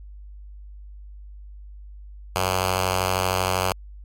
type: tone with notch filter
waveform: 5% pulse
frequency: 92.8 Hz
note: F#2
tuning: 6 cents sharp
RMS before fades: -23 dBFS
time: 2.36-3.72 s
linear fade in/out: 0 ms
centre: 260 Hz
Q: 0.61
effects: added 50 Hz sine -38 dBFS peak until 4.04 s + MP3 64 kbps